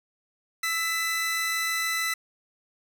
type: tone pair together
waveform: sawtooth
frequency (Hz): 1318.5 / 2001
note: E6 / B6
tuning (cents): 0 / +22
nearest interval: perfect fifth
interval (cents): 722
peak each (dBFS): -28 / -23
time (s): 0.63-2.14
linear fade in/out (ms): 5
effects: none